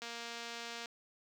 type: click train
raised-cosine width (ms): 0.2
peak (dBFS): -27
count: 197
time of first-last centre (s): 0.02-0.858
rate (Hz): 234
effects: high-pass 150 Hz 12 dB/octave + 9-bit